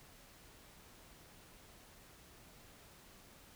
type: silence
effects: pink hiss -60 dBFS RMS until 3.55 s